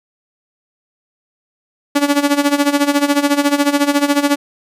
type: tone with tremolo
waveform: sawtooth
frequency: 286.5 Hz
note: D4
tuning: 43 cents flat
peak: -5 dBFS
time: 1.95-4.36 s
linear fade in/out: 10 ms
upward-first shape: sine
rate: 14 Hz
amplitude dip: 80%
effects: resampled to 32000 Hz